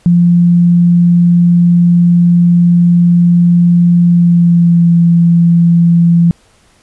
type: tone with pitch glide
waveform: sine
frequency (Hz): 173.5 to 170.03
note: F3 to F3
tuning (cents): -11 to -46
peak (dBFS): -4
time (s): 0.06-6.31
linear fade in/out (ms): 0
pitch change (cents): -35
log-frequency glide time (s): 4.03-4.93
effects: pink hiss -49 dBFS RMS until 6.82 s + resampled to 24000 Hz